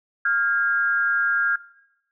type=tone pair together; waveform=sine; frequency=1396.6 / 1627 Hz; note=F6 / G#6; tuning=0 / -36 cents; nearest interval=minor third; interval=264 cents; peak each=-21 dBFS; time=0.25-1.56 s; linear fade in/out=5 ms; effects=noise-tail reverb RT60 0.8 s tail -19 dB re dry